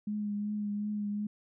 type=tone with vibrato; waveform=sine; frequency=207.7 Hz; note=G#3; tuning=in tune; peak=-31 dBFS; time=0.07-1.27 s; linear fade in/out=5 ms; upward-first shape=triangle; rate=2.7 Hz; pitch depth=27 cents each way; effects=none